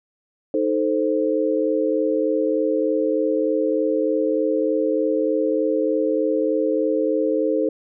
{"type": "chord", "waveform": "sine", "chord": "A diminished", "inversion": "second", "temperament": "equal", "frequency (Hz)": [311.1, 440, 523.3], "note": ["Eb4", "A4", "C5"], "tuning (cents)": [0, 0, 0], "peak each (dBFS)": -22, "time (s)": [0.54, 7.69], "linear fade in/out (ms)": 2, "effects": []}